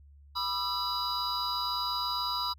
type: tone cluster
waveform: triangle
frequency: 982 / 1203 / 1331 / 3935 / 4897 Hz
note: B5 / D6 / E6 / B7 / D#8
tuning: -10 / +41 / +16 / -7 / -28 cents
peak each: -32 / -37 / -37 / -34 / -34 dBFS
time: 0.35-2.54 s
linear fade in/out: 20 ms
effects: added 71 Hz sine -52 dBFS peak until 2.58 s